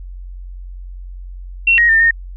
sine tone with pitch steps, 2723 / 1882 / 1803 / 1839 Hz, F7 / A#6 / A6 / A#6, -44 / +16 / +42 / -24 cents, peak -8 dBFS, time 1.67-2.11 s, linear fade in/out 5 ms, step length 110 ms, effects added 45 Hz sine -28 dBFS peak until 2.36 s

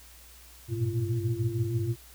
sine tone cluster, 97.6 / 102.9 / 116.8 / 123.3 / 342.8 Hz, G2 / G#2 / A#2 / B2 / F4, -7 / -16 / +4 / -2 / -32 cents, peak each -38 / -33 / -30 / -32 / -34 dBFS, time 0.68-1.96 s, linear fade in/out 50 ms, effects added 60 Hz sine -53 dBFS peak until 2.14 s + white hiss -53 dBFS RMS until 2.14 s

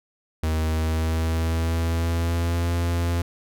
45% pulse tone with pitch glide, 79.3 to 85.48 Hz, D#2 to F2, +33 to -37 cents, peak -21 dBFS, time 0.43-3.22 s, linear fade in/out 5 ms, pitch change +130 cents, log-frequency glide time 0.67-2.69 s, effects none

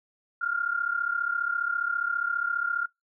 sine tone pair together, 1385.2 / 1420 Hz, F6 / F6, -15 / +28 cents, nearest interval unison, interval 43 cents, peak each -28 dBFS, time 0.41-2.86 s, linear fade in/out 10 ms, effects noise-tail reverb RT60 0.2 s tail -26 dB re dry

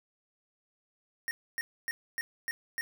square tone bursts, 1853 Hz, A#6, 11 cents flat, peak -32 dBFS, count 6, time 1.28-2.81 s, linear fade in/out 0 ms, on 30 ms, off 270 ms, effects none

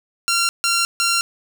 10% pulse tone bursts, 1376 Hz, F6, 26 cents flat, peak -8 dBFS, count 3, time 0.28-1.21 s, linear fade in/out 0 ms, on 210 ms, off 150 ms, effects none

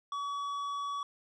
sine tone with tanh clipping, 1135 Hz, C#6, 41 cents sharp, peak -35 dBFS, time 0.12-1.03 s, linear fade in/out 2 ms, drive 9 dB, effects none

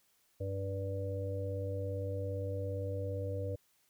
harmonic tone, 97.5 Hz, G2, 9 cents flat, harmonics 1 / 3 / 5 / 6, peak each -36 / -47 / -40 / -44 dBFS, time 0.4-3.56 s, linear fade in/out 10 ms, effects white hiss -72 dBFS RMS until 3.89 s

